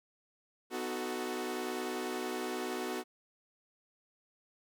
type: chord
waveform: sawtooth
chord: B dominant seventh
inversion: none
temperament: equal with one note detuned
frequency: 250.2 / 311.1 / 370 / 440 Hz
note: B3 / D#4 / F#4 / A4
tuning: +23 / 0 / 0 / 0 cents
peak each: -37 / -40 / -34 / -39 dBFS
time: 0.7-3.04 s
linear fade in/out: 50 ms
effects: none